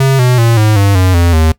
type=tone with pitch steps; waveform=square; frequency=134.7 / 124.96 / 115.92 / 107.53 / 99.75 / 92.54 / 85.84 / 79.63 Hz; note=C#3 / B2 / A#2 / A2 / G2 / F#2 / F2 / D#2; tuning=-49 / +21 / -9 / -39 / +31 / +1 / -29 / +41 cents; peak=-7 dBFS; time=0-1.52 s; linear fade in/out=5 ms; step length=190 ms; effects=noise-tail reverb RT60 0.1 s tail -18 dB re dry